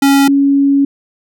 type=tone pair in turn; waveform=square / sine; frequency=277.2 / 278.7 Hz; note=C#4 / C#4; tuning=0 / +9 cents; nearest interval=unison; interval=9 cents; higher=second; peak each=-7 dBFS; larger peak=neither; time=0.02-0.28 / 0.28-0.85 s; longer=second; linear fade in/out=5 ms; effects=none